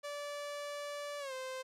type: tone with pitch glide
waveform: sawtooth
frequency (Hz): 580 to 519.7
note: D5 to C5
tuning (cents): -22 to -12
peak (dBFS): -36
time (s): 0.03-1.63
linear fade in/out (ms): 20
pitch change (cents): -190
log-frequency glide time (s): 1.19-1.33
effects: low-pass 10000 Hz 12 dB/octave